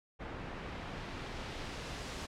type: noise with low-pass filter sweep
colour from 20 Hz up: pink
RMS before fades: -43 dBFS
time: 0.19-2.27 s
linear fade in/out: 20 ms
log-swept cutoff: 1900 to 6800 Hz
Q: 0.75
effects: none